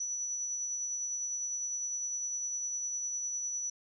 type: tone with tremolo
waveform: sine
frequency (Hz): 5920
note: F#8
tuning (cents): 0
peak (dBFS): -32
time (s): 0-3.7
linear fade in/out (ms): 5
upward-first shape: sine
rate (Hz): 9.9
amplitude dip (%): 25
effects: none